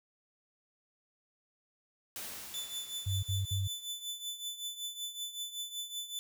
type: noise with exponential decay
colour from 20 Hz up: white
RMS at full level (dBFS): -41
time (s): 2.16-4.56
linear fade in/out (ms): 1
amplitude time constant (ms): 520
type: tone with tremolo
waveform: sawtooth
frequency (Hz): 3500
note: A7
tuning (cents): -10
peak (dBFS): -32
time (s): 2.54-6.19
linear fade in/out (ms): 0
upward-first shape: triangle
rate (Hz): 5.3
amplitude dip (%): 80
type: tone bursts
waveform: sine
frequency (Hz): 96.7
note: G2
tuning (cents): -23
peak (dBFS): -30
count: 3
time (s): 3.06-3.678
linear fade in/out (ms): 10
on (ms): 170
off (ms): 54
effects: none